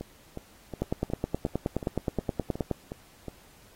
two click trains, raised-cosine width 2 ms, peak -22 / -13 dBFS, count 10 / 19, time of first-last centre 0.01-3.283 / 0.82-2.713 s, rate 2.75 / 9.51 Hz, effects pink hiss -57 dBFS RMS until 3.75 s + AAC 48 kbps

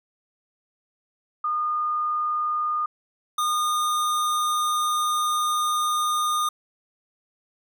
sine / square tone pair in turn, 1221 / 1221 Hz, D#6 / D#6, -33 / -33 cents, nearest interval unison, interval 0 cents, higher neither, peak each -22 dBFS, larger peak neither, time 1.44-2.86 / 3.38-6.49 s, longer second, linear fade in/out 5 ms, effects none

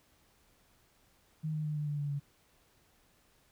sine tone with pitch steps, 155.9 / 153.58 / 151.29 / 149.03 / 146.81 / 144.62 / 142.47 Hz, D#3 / D#3 / D#3 / D3 / D3 / D3 / C#3, +4 / -22 / -48 / +26 / 0 / -26 / +48 cents, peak -32 dBFS, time 1.43-2.2 s, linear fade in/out 20 ms, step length 110 ms, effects pink hiss -68 dBFS RMS until 3.51 s

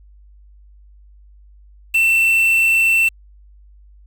triangle tone with quantisation, 2683 Hz, E7, 30 cents sharp, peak -10 dBFS, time 1.94-3.09 s, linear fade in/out 10 ms, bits 5, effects added 50 Hz sine -43 dBFS peak until 4.06 s

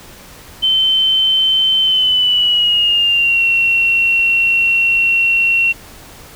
sine tone with pitch glide, 3081 to 2729 Hz, G7 to F7, -31 to -41 cents, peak -10 dBFS, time 0.62-5.73 s, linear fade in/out 20 ms, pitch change -210 cents, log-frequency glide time 1.82-3.44 s, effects pink hiss -38 dBFS RMS until 6.35 s

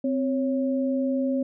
sine tone pair together, 260.5 / 552 Hz, C4 / C#5, -7 / -7 cents, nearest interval octave + minor second, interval 1300 cents, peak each -23 / -28 dBFS, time 0.04-1.43 s, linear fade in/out 5 ms, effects none

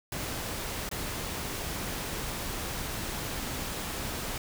pink noise with dropouts, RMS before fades -35 dBFS, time 0.12-4.38 s, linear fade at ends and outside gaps 2 ms, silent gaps 0.891-0.913 s, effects none

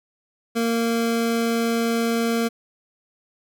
25% pulse tone, 230.8 Hz, A#3, 17 cents flat, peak -16 dBFS, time 0.55-2.49 s, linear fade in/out 20 ms, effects none

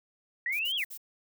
sine linear two-way sweep, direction up then down, 1859 to 3371 to 1859 Hz, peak -28 dBFS, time 0.46-0.84 s, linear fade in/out 2 ms, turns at 0.76 s
violet noise bursts, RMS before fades -42 dBFS, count 4, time 0.52-0.977 s, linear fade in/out 10 ms, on 76 ms, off 51 ms
effects none

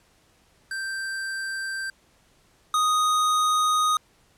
square tone pair in turn, 1568 / 1244.5 Hz, G6 / D#6, 0 / 0 cents, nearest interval major third, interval 400 cents, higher first, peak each -29 / -20 dBFS, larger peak second, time 0.71-1.9 / 2.74-3.97 s, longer second, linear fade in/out 2 ms, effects pink hiss -61 dBFS RMS until 4.37 s + low-pass 11000 Hz 12 dB/octave

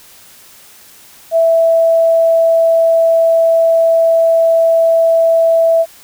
sine tone, 659.3 Hz, E5, in tune, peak -7 dBFS, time 1.31-5.86 s, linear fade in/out 50 ms, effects white hiss -41 dBFS RMS until 6.03 s

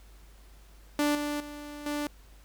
sawtooth tone with level steps, 293.7 Hz, D4, in tune, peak -20 / -26 / -36 / -26 dBFS, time 0.99-2.07 s, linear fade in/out 2 ms, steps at 1.15 / 1.4 / 1.86 s, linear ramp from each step 2 ms, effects added 50 Hz sine -51 dBFS peak until 2.44 s + pink hiss -60 dBFS RMS until 2.44 s

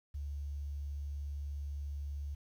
sine tone with quantisation, 71.6 Hz, D2, 43 cents flat, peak -37 dBFS, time 0.14-2.35 s, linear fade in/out 10 ms, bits 11, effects none

